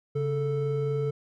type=tone pair together; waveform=triangle; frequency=138.59 / 440 Hz; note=C#3 / A4; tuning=0 / 0 cents; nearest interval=octave + minor sixth; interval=2000 cents; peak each=-26 dBFS; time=0.15-1.11 s; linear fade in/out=10 ms; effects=none